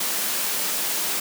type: high-pass noise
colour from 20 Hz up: white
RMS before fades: -25 dBFS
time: 0-1.2 s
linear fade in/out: 5 ms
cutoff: 160 Hz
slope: 48 dB/octave
effects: none